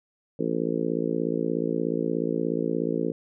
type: harmonic tone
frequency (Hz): 56.8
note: A#1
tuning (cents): -44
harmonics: 3 / 4 / 5 / 6 / 7 / 8 / 9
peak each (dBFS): -32 / -32 / -30 / -31 / -33 / -30 / -36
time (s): 0.39-3.12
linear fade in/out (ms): 5
effects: none